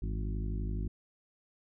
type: harmonic tone with a mistuned harmonic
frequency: 51.91 Hz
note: G#1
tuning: in tune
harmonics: 1 / 2 / 3 / 4 / 5 / 6 / 7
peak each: -33 / -39 / -43 / -45 / -47 / -49 / -50 dBFS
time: 0.02-0.88 s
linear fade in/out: 5 ms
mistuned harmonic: 3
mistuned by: +95 cents
effects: none